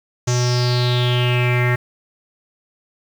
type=tone with low-pass filter sweep; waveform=square; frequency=123.2 Hz; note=B2; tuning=4 cents flat; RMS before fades=-17 dBFS; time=0.27-1.76 s; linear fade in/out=10 ms; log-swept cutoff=6500 to 1900 Hz; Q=6.4; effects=7-bit